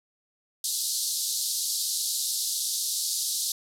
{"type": "band-pass noise", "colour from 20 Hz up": "pink", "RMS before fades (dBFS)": -29, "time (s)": [0.64, 3.52], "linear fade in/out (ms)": 2, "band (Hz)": [3900, 13000], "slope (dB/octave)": 48, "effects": []}